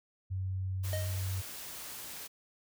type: tone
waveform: sine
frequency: 94.2 Hz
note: F#2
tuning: 32 cents sharp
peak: -32 dBFS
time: 0.3-1.42 s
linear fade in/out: 20 ms
type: noise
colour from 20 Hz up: white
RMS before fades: -44 dBFS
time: 0.83-2.28 s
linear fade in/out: 20 ms
type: tone with exponential decay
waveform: square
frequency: 622.3 Hz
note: D#5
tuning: in tune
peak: -34 dBFS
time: 0.93-1.32 s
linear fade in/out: 1 ms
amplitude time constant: 84 ms
effects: none